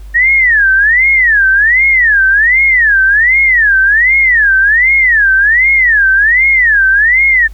sine tone with vibrato, 1825 Hz, A#6, 37 cents flat, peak -5 dBFS, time 0.14-7.48 s, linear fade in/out 20 ms, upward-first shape sine, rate 1.3 Hz, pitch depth 290 cents each way, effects added 50 Hz sine -26 dBFS peak until 7.53 s + pink hiss -47 dBFS RMS until 7.53 s

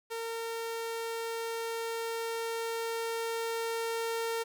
sawtooth tone with level ramp, 457.4 Hz, A#4, 33 cents flat, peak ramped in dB -31 to -27 dBFS, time 0.1-4.44 s, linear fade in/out 20 ms, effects 10-bit

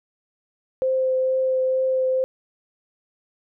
sine tone with vibrato, 520 Hz, C5, 11 cents flat, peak -18 dBFS, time 0.82-2.24 s, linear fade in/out 0 ms, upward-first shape triangle, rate 2.2 Hz, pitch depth 10 cents each way, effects none

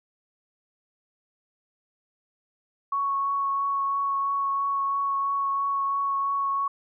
sine tone with vibrato, 1108.7 Hz, C#6, in tune, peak -23 dBFS, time 2.92-6.68 s, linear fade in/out 5 ms, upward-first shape triangle, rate 3 Hz, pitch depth 12 cents each way, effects none

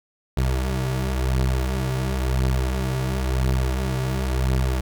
25% pulse beating tone pair, 64.4 / 65.36 Hz, C2 / C2, -27 / -1 cents, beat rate 0.96 Hz, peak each -18 / -23 dBFS, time 0.37-4.81 s, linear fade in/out 5 ms, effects none

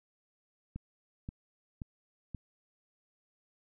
click train, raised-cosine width 5 ms, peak -27 dBFS, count 4, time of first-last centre 0.76-2.347 s, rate 1.89 Hz, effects none

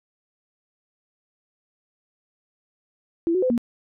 sine tone with pitch steps, 335.3 / 370.3 / 510 / 236.9 Hz, E4 / F#4 / C5 / A#3, +30 / +1 / -44 / +28 cents, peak -18 dBFS, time 3.27-3.578 s, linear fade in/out 0 ms, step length 77 ms, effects none

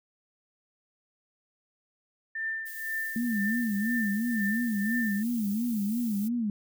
sine tone with tremolo, 1789 Hz, A6, 28 cents sharp, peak -28 dBFS, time 2.35-5.23 s, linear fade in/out 5 ms, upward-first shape triangle, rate 2 Hz, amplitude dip 80%
violet noise, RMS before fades -43 dBFS, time 2.65-6.29 s, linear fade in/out 20 ms
sine tone with vibrato, 220 Hz, A3, in tune, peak -26 dBFS, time 3.16-6.5 s, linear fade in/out 2 ms, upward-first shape sine, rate 2.9 Hz, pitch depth 170 cents each way
effects none

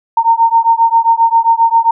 sine beating tone pair, 913 / 920.5 Hz, A#5 / A#5, -36 / -22 cents, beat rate 7.5 Hz, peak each -10 dBFS, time 0.17-1.91 s, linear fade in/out 5 ms, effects none

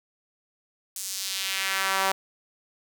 sawtooth tone with high-pass filter sweep, 192.6 Hz, G3, 30 cents flat, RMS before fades -28 dBFS, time 0.96-2.12 s, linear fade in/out 2 ms, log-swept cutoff 7800 to 800 Hz, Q 1.3, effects none

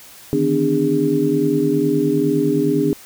sine tone cluster, 148.6 / 158.4 / 254.4 / 296.7 / 406.8 Hz, D3 / D#3 / C4 / D4 / G#4, +21 / +31 / -48 / +18 / -36 cents, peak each -27 / -25 / -21 / -18 / -19 dBFS, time 0.33-2.93 s, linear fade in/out 0 ms, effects white hiss -42 dBFS RMS until 3.05 s

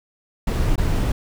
brown noise with dropouts, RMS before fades -19 dBFS, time 0.47-1.12 s, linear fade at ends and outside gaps 5 ms, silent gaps 0.758-0.778 s, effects none

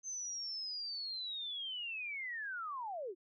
sine linear sweep, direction down, 6272 to 329.6 Hz, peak -39 dBFS, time 0.03-3.15 s, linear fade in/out 50 ms, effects none

